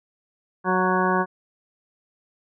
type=harmonic tone with a mistuned harmonic; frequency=185 Hz; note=F#3; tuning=in tune; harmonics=1 / 2 / 3 / 4 / 5 / 6 / 8 / 9; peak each=-25 / -25 / -30 / -28 / -26 / -25 / -28 / -31 dBFS; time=0.64-1.26 s; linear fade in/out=50 ms; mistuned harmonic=4; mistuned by=-18 cents; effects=none